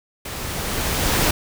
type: noise with level ramp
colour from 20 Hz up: pink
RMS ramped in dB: -31 to -17 dBFS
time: 0.25-1.31 s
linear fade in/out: 5 ms
effects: none